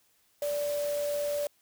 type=tone in noise; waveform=sine; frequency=582 Hz; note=D5; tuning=16 cents flat; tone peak=-28 dBFS; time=0.42-1.47 s; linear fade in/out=2 ms; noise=white; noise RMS=-42 dBFS; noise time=0.42-1.47 s; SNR=+11 dB; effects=white hiss -68 dBFS RMS until 1.61 s